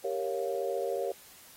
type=chord; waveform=sine; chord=G half-diminished seventh; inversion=none; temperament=equal; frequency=392 / 466.2 / 554.4 / 698.5 Hz; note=G4 / Bb4 / Db5 / F5; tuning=0 / 0 / 0 / 0 cents; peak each=-35 / -34 / -34 / -39 dBFS; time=0.04-1.12 s; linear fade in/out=5 ms; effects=white hiss -54 dBFS RMS until 1.56 s + AAC 48 kbps